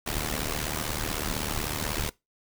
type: noise with amplitude modulation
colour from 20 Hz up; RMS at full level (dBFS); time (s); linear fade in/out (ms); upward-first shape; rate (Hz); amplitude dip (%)
pink; -27; 0.06-2.1; 10; sine; 76; 85
effects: noise-tail reverb RT60 0.2 s tail -21 dB re dry